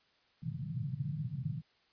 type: band-pass noise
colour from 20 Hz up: pink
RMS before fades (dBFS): -38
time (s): 0.42-1.62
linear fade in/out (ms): 5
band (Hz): 120 to 160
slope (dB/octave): 48
effects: white hiss -70 dBFS RMS until 1.92 s + resampled to 11025 Hz